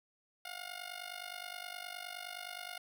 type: tone with amplitude modulation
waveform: 10% pulse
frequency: 715 Hz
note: F5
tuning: 41 cents sharp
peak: -31 dBFS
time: 0.45-2.78 s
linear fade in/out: 5 ms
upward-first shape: sine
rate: 49.6 Hz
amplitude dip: 85%
effects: none